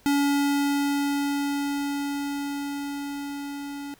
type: tone with level ramp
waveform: square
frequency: 283.7 Hz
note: C#4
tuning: 40 cents sharp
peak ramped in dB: -20 to -34 dBFS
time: 0.06-3.94 s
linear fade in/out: 0 ms
effects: pink hiss -57 dBFS RMS until 3.99 s